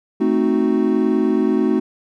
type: chord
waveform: triangle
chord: A diminished seventh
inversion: none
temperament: equal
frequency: 220 / 261.6 / 311.1 / 370 Hz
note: A3 / C4 / Eb4 / Gb4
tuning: 0 / 0 / 0 / 0 cents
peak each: -18 dBFS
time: 0.2-1.8 s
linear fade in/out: 10 ms
effects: none